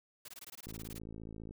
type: noise bursts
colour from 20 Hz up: white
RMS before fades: -49 dBFS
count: 14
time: 0.25-0.986 s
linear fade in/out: 5 ms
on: 34 ms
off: 20 ms
type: click train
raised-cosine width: 3 ms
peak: -34 dBFS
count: 47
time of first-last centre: 0.67-1.509 s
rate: 54.8 Hz
effects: none